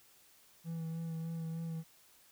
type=tone with vibrato; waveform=triangle; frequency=163.9 Hz; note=E3; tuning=10 cents flat; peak=-35 dBFS; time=0.64-1.84 s; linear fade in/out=50 ms; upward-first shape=sine; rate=3.3 Hz; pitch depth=20 cents each way; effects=white hiss -64 dBFS RMS until 2.31 s